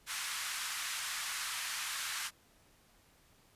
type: band-pass noise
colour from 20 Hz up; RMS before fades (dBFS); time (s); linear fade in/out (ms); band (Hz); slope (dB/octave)
pink; -39; 0.06-2.31; 50; 1200 to 12000; 24
effects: pink hiss -66 dBFS RMS until 3.55 s + resampled to 32000 Hz